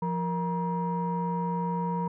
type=tone cluster; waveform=sine; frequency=173.8 / 467 / 951 Hz; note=F3 / A#4 / A#5; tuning=-8 / +3 / +34 cents; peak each=-28 / -35 / -30 dBFS; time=0.02-2.08 s; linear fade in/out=5 ms; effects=tanh soft clip ceiling -20 dBFS